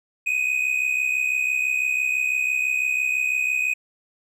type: tone pair together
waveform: triangle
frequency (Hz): 2489 / 2555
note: D#7 / D#7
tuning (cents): 0 / +45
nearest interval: unison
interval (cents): 45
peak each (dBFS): -20 / -24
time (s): 0.26-3.74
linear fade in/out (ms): 10
effects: none